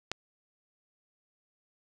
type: click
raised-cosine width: 0.2 ms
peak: -14 dBFS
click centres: 0.116 s
effects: none